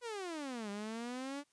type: exponential two-way sweep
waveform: sawtooth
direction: down then up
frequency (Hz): 498.7 to 199.5 to 291.8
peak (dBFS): -36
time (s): 0.01-1.44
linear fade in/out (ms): 50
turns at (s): 0.7
effects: white hiss -75 dBFS RMS until 1.52 s + resampled to 22050 Hz